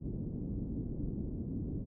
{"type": "low-pass noise", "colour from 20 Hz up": "white", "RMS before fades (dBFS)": -38, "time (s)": [0, 1.86], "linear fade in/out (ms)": 50, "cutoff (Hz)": 280, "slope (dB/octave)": 24, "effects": []}